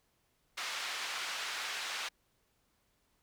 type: band-pass noise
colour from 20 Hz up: pink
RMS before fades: -39 dBFS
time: 0.57-2.09 s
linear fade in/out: 10 ms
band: 1300 to 5200 Hz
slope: 12 dB/octave
effects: pink hiss -75 dBFS RMS until 3.22 s